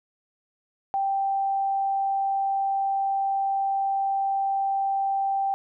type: tone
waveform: sine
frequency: 784 Hz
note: G5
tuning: in tune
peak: -22 dBFS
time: 0.94-5.54 s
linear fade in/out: 0 ms
effects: none